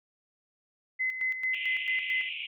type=tone with tremolo; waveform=sine; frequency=2041 Hz; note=C7; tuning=44 cents flat; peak=-26 dBFS; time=0.99-2.3 s; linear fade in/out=20 ms; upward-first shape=square; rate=4.5 Hz; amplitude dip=60%
type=band-pass noise; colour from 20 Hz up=pink; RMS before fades=-37 dBFS; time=1.53-2.47 s; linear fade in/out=10 ms; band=2300 to 3100 Hz; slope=96 dB/octave
effects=none